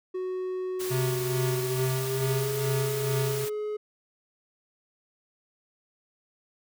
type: tone with pitch glide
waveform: triangle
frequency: 370 to 422.6 Hz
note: F#4 to G#4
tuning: 0 to +30 cents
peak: -27 dBFS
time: 0.14-3.77 s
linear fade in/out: 10 ms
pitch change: +230 cents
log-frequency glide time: 1.49-2.6 s
type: noise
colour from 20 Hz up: white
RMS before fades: -37 dBFS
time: 0.79-3.5 s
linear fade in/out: 20 ms
type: tone with tremolo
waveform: square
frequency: 130.81 Hz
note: C3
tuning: in tune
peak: -26 dBFS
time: 0.9-3.46 s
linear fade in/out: 20 ms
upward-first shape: sine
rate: 2.3 Hz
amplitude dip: 55%
effects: none

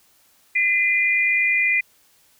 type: tone pair together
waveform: sine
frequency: 2032 / 2419 Hz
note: B6 / D#7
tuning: +49 / -49 cents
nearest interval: minor third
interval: 302 cents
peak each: -19 dBFS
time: 0.55-1.81 s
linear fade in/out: 10 ms
effects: white hiss -58 dBFS RMS until 2.39 s

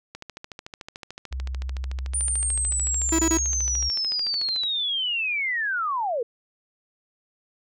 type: click train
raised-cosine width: 0.2 ms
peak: -20 dBFS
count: 62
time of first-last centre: 0.15-4.635 s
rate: 13.6 Hz
type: tone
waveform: sine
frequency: 64.9 Hz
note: C2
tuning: 13 cents flat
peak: -27 dBFS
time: 1.31-3.9 s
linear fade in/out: 20 ms
type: linear sweep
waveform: sine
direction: down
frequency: 9310 to 440 Hz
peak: -23 dBFS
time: 2.14-6.23 s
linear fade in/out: 5 ms
type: tone bursts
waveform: 45% pulse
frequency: 325.9 Hz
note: E4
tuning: 20 cents flat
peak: -20 dBFS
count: 3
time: 3.12-3.375 s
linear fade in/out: 5 ms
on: 69 ms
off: 24 ms
effects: none

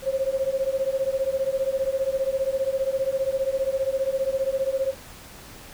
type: beating tone pair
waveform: sine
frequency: 528 / 543 Hz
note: C5 / C#5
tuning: +16 / -36 cents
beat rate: 15 Hz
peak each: -25 dBFS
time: 0.02-4.95 s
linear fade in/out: 50 ms
effects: pink hiss -44 dBFS RMS until 5.73 s

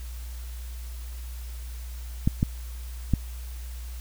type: clicks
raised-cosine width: 5 ms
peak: -8 dBFS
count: 3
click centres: 2.275 / 2.429 / 3.137 s
effects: added 60 Hz sine -34 dBFS peak until 4 s + white hiss -49 dBFS RMS until 4 s

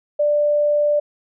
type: tone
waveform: sine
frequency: 590 Hz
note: D5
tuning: 8 cents sharp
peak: -14 dBFS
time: 0.19-1 s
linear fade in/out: 10 ms
effects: none

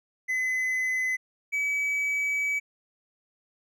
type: tone pair in turn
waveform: triangle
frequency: 2027 / 2284 Hz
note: B6 / D7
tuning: +45 / -49 cents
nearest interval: major second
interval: 206 cents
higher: second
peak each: -23 dBFS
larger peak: neither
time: 0.28-1.17 / 1.52-2.6 s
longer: second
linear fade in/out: 20 ms
effects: none

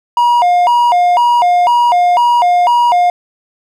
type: tone with vibrato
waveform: triangle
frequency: 825 Hz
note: G#5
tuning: 12 cents flat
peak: -5 dBFS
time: 0.17-3.1 s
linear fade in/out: 2 ms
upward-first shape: square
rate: 2 Hz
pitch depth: 260 cents each way
effects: none

